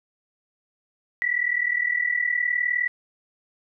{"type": "tone pair together", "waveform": "sine", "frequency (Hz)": [1936, 1975.5], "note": ["B6", "B6"], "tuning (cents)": [-35, 0], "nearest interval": "unison", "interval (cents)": 35, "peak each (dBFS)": -24, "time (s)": [1.22, 2.88], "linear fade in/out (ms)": 0, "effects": []}